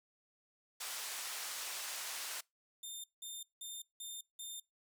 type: band-pass noise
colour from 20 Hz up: white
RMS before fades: -43 dBFS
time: 0.8-2.41 s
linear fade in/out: 10 ms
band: 720 to 10000 Hz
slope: 12 dB/octave
type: tone bursts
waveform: 15% pulse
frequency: 3613 Hz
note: A7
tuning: 45 cents sharp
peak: -37 dBFS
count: 5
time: 2.83-4.6 s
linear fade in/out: 5 ms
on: 210 ms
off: 180 ms
effects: noise-tail reverb RT60 0.2 s tail -24 dB re dry